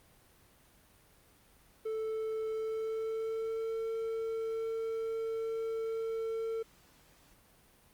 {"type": "tone with pitch glide", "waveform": "triangle", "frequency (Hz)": [440, 449.8], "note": ["A4", "A4"], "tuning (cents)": [0, 38], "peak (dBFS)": -31, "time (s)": [1.85, 6.63], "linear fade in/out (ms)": 10, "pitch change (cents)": 38, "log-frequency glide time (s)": [2.53, 3.74], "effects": ["pink hiss -63 dBFS RMS until 7.93 s", "Opus 32 kbps"]}